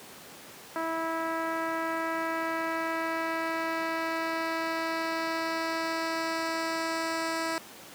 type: tone with low-pass filter sweep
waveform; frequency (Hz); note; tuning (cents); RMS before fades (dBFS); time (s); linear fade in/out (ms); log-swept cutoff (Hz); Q
10% pulse; 326.6; E4; -16; -31; 0.76-7.58; 0; 1400 to 8200; 1
effects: pink hiss -47 dBFS RMS until 7.94 s + high-pass 200 Hz 12 dB/octave